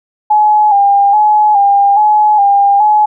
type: tone with vibrato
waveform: sine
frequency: 824 Hz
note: G#5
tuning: 14 cents flat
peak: -5 dBFS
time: 0.3-3.06 s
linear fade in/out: 10 ms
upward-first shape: square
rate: 1.2 Hz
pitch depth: 47 cents each way
effects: none